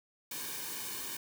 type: noise with comb filter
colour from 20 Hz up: white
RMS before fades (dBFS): -40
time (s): 0.31-1.17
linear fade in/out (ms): 5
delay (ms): 1.5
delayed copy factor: -0.7
effects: none